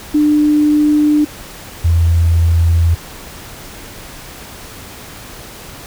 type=tone pair in turn; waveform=sine; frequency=298.9 / 83.88 Hz; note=D4 / E2; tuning=+31 / +31 cents; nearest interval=octave + minor seventh; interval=2200 cents; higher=first; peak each=-8 / -8 dBFS; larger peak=neither; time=0.14-1.25 / 1.84-2.95 s; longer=neither; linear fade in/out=10 ms; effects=pink hiss -33 dBFS RMS until 5.86 s